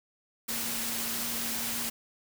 sine tone in noise, 231.7 Hz, A#3, 10 cents flat, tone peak -42 dBFS, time 0.48-1.9 s, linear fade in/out 10 ms, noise white, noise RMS -33 dBFS, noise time 0.48-1.9 s, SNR -12 dB, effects none

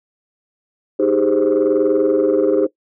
sine chord, Ab major seventh, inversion second, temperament equal with one note detuned, 311.1 / 392 / 412.7 / 523.3 Hz, Eb4 / G4 / Ab4 / C5, 0 / 0 / -11 / 0 cents, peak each -17 dBFS, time 0.99-2.67 s, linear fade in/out 10 ms, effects noise-tail reverb RT60 0.1 s tail -18 dB re dry + tanh soft clip ceiling -7 dBFS

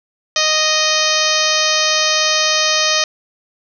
harmonic tone with a mistuned harmonic, 621 Hz, D#5, 3 cents flat, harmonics 1 / 2 / 3 / 4 / 5 / 6 / 7 / 8 / 9 / 10, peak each -22 / -22 / -22 / -22 / -22 / -22 / -22 / -22 / -22 / -22 dBFS, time 0.36-3.04 s, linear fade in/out 2 ms, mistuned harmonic 7, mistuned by -16 cents, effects none

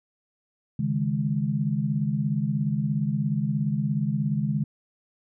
sine chord, C# suspended second, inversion none, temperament equal, 138.59 / 155.56 / 207.7 Hz, C#3 / D#3 / G#3, 0 / 0 / 0 cents, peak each -27 dBFS, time 0.79-4.64 s, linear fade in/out 5 ms, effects none

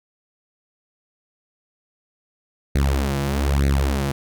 sawtooth tone with flanger, 69.3 Hz, C#2, in tune, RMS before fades -20 dBFS, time 2.75-4.12 s, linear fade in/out 5 ms, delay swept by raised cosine 0.47 to 6.07 ms, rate 1.1 Hz, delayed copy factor +1, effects none

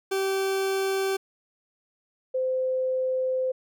40% pulse / sine tone pair in turn, 386.9 / 516.4 Hz, G4 / C5, -23 / -23 cents, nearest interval perfect fourth, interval 500 cents, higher second, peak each -23 dBFS, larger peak neither, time 0.11-1.17 / 2.34-3.52 s, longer second, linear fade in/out 10 ms, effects none

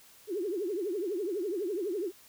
sine tone with vibrato, 380.2 Hz, F#4, 47 cents sharp, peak -30 dBFS, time 0.27-2.12 s, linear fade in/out 50 ms, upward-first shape triangle, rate 12 Hz, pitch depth 270 cents each way, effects white hiss -57 dBFS RMS until 2.28 s

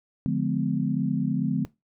sine chord, D diminished seventh, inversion none, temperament just, 146.83 / 176.2 / 211.4 / 253.7 Hz, D3 / F3 / Ab3 / Cb4, 0 / +16 / +31 / +47 cents, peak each -28 dBFS, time 0.26-1.65 s, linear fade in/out 0 ms, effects noise-tail reverb RT60 0.2 s tail -19 dB re dry

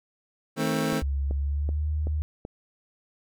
25% pulse chord, A diminished, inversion second, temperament just, 158.4 / 220 / 264 Hz, Eb3 / A3 / C4, +31 / 0 / +16 cents, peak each -25 dBFS, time 0.56-1.03 s, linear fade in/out 50 ms
click train, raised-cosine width 2 ms, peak -22 dBFS, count 5, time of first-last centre 0.93-2.451 s, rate 2.63 Hz
sine tone with pitch glide, 69.3 to 76.01 Hz, C#2 to D#2, 0 to -40 cents, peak -24 dBFS, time 1.02-2.22 s, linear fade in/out 0 ms, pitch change +160 cents, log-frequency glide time 1.33-1.88 s
effects none

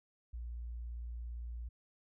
sine tone, 58.8 Hz, A#1, 16 cents sharp, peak -40 dBFS, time 0.33-1.69 s, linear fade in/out 10 ms, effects none

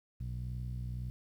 sawtooth tone with low-pass filter, 61.74 Hz, B1, in tune, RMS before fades -39 dBFS, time 0.2-1.1 s, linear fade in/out 0 ms, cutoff 140 Hz, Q 2.9, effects 11-bit

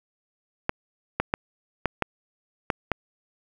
clicks, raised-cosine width 0.5 ms, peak -7 dBFS, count 7, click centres 0.694 / 1.2 / 1.339 / 1.857 / 2.023 / 2.702 / 2.917 s, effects 7-bit

